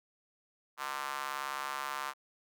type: tone with high-pass filter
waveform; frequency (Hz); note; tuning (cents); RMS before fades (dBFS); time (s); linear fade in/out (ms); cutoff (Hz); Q
square; 69.3; C#2; 0; -38; 0.77-2.14; 50; 1100; 2.9
effects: none